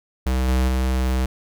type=tone with level steps; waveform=square; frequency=64.2 Hz; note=C2; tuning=32 cents flat; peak=-19 / -17 / -19 dBFS; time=0.26-1.26 s; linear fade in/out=5 ms; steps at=0.48 / 0.68 s; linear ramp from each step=2 ms; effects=none